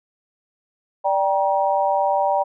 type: chord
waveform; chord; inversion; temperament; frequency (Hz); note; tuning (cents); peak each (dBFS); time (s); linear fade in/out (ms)
sine; G minor; second; equal with one note detuned; 587.3 / 784 / 948.6; D5 / G5 / Bb5; 0 / 0 / +30; -21 / -20 / -22; 1.04-2.44; 20
effects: none